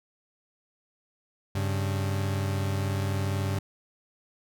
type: tone pair together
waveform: 40% pulse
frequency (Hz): 98 / 138.72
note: G2 / C#3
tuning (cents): 0 / +2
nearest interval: tritone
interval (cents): 602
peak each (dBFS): -26 / -33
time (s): 1.55-3.59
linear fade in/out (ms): 5
effects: none